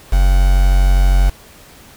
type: tone with quantisation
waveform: triangle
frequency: 46.25 Hz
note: F#1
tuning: in tune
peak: -6 dBFS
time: 0.12-1.3 s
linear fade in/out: 10 ms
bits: 4
effects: pink hiss -42 dBFS RMS until 1.96 s